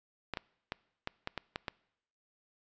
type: clicks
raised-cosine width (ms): 0.3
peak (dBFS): -19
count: 8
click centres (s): 0.337 / 0.372 / 0.721 / 1.074 / 1.274 / 1.377 / 1.559 / 1.682
effects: noise-tail reverb RT60 0.8 s tail -24 dB re dry + resampled to 16000 Hz